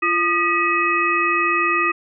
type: tone cluster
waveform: sine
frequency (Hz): 344.2 / 1224 / 1937 / 2551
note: F4 / D#6 / B6 / D#7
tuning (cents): -25 / -29 / -34 / +43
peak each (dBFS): -25 / -19 / -23 / -21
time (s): 0.02-1.92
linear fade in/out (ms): 10
effects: none